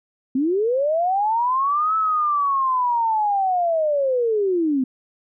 sine linear two-way sweep, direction up then down, 249.6 to 1312 to 249.6 Hz, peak -17 dBFS, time 0.35-4.84 s, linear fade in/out 5 ms, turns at 1.96 s, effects none

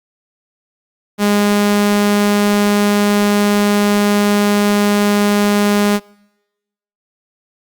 sawtooth tone, 205.4 Hz, G#3, 19 cents flat, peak -7 dBFS, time 1.18-6 s, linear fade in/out 50 ms, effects noise-tail reverb RT60 1.0 s tail -26 dB re dry + Opus 48 kbps

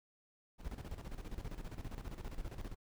brown noise with tremolo, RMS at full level -42 dBFS, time 0.58-2.76 s, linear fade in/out 50 ms, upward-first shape square, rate 15 Hz, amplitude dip 70%, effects none

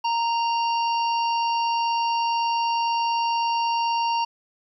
harmonic tone with a mistuned harmonic, 929 Hz, A#5, 6 cents flat, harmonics 1 / 3 / 5 / 6, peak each -21 / -31 / -35 / -37 dBFS, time 0.04-4.25 s, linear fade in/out 10 ms, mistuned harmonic 5, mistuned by -28 cents, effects 10-bit

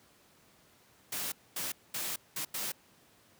white noise bursts at uneven times, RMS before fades -36 dBFS, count 5, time 1.12-1.32 / 1.56-1.72 / 1.94-2.16 / 2.36-2.45 / 2.54-2.72 s, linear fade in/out 5 ms, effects pink hiss -63 dBFS RMS until 3.39 s + high-pass 100 Hz 12 dB/octave

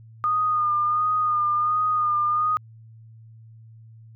sine tone with vibrato, 1223 Hz, D#6, 30 cents flat, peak -19 dBFS, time 0.24-2.57 s, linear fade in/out 0 ms, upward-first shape sine, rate 1.4 Hz, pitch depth 32 cents each way, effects added 112 Hz sine -44 dBFS peak until 4.15 s

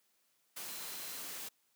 sine tone in noise, 4082 Hz, C8, 44 cents flat, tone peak -54 dBFS, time 0.68-1.21 s, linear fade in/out 10 ms, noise white, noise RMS -44 dBFS, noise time 0.56-1.49 s, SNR -13 dB, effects white hiss -75 dBFS RMS until 1.75 s + high-pass 150 Hz 12 dB/octave

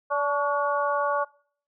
harmonic tone with a mistuned harmonic, 288.7 Hz, D4, 30 cents flat, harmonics 2 / 3 / 4 / 5, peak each -26 / -30 / -26 / -32 dBFS, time 0.1-1.25 s, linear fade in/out 20 ms, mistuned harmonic 4, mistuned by -42 cents, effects noise-tail reverb RT60 0.5 s tail -21 dB re dry

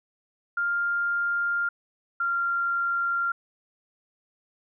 sine tone pair in turn, 1400 / 1385.5 Hz, F6 / F6, +4 / -14 cents, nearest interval unison, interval 18 cents, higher first, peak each -23 dBFS, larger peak neither, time 0.57-1.69 / 2.2-3.32 s, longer neither, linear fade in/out 5 ms, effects none

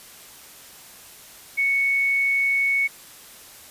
sine tone, 2217 Hz, C#7, in tune, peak -18 dBFS, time 1.57-2.88 s, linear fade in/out 20 ms, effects white hiss -45 dBFS RMS until 3.7 s + resampled to 32000 Hz

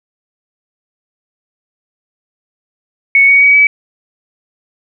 sine tone with pitch steps, 2217 / 2240 / 2264 / 2287 Hz, C#7 / C#7 / C#7 / D7, 0 / +18 / +36 / -47 cents, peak -4 dBFS, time 3.15-3.67 s, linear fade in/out 2 ms, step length 130 ms, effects none

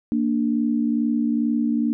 sine tone pair together, 231.4 / 293.7 Hz, A#3 / D4, -13 / 0 cents, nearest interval major third, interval 413 cents, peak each -20 / -23 dBFS, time 0.12-1.93 s, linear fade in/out 0 ms, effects none

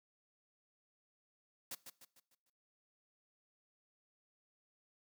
white noise with echo, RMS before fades -44 dBFS, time 1.71-1.75 s, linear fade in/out 5 ms, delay 150 ms, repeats 5, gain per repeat -7 dB, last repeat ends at 2.5 s, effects noise-tail reverb RT60 0.5 s tail -21 dB re dry

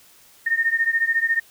sine beating tone pair, 1827 / 1841 Hz, A#6 / A#6, -35 / -22 cents, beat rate 14 Hz, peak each -20 / -22 dBFS, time 0.46-1.4 s, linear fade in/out 10 ms, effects white hiss -52 dBFS RMS until 1.5 s

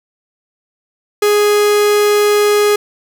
45% pulse tone, 415.3 Hz, G#4, in tune, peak -9 dBFS, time 1.22-2.76 s, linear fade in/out 5 ms, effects none

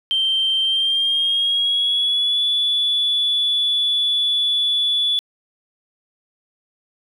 sine tone with pitch glide, 3136 to 3440 Hz, G7 to A7, 0 to -40 cents, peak -15 dBFS, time 0.11-5.19 s, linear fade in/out 0 ms, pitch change +160 cents, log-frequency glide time 0.62-2.43 s, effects tanh soft clip ceiling -11 dBFS + 9-bit

